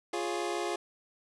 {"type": "chord", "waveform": "25% pulse", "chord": "Db major", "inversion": "first", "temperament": "equal", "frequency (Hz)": [349.2, 415.3, 554.4], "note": ["F4", "Ab4", "Db5"], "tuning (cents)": [0, 0, 0], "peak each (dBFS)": [-30, -32, -36], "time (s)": [0.13, 0.76], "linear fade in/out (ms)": 5, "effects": ["resampled to 22050 Hz", "9-bit"]}